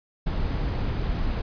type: noise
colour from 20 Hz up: brown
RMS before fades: -26 dBFS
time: 0.26-1.42 s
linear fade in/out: 10 ms
effects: resampled to 11025 Hz